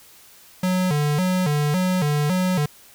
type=tone with vibrato; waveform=square; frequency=164.81 Hz; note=E3; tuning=in tune; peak=-19 dBFS; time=0.63-2.66 s; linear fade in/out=5 ms; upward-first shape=square; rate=1.8 Hz; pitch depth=190 cents each way; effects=white hiss -49 dBFS RMS until 2.94 s